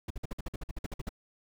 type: noise bursts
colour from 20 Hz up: brown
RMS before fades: -35 dBFS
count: 14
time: 0.08-1.092 s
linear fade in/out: 5 ms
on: 24 ms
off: 52 ms
effects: none